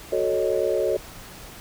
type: chord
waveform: sine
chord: D# half-diminished seventh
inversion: first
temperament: equal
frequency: 370 / 440 / 554.4 / 622.3 Hz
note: F#4 / A4 / C#5 / D#5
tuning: 0 / 0 / 0 / 0 cents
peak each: -26 / -25 / -25 / -27 dBFS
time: 0.12-0.97 s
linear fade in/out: 5 ms
effects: pink hiss -42 dBFS RMS until 1.6 s